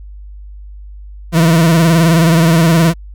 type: tone with vibrato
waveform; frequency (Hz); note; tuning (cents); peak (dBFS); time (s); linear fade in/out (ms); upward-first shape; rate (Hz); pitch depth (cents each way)
40% pulse; 164.81; E3; 0; -6; 1.32-2.94; 50; sine; 19; 72
effects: added 50 Hz sine -29 dBFS peak until 3.14 s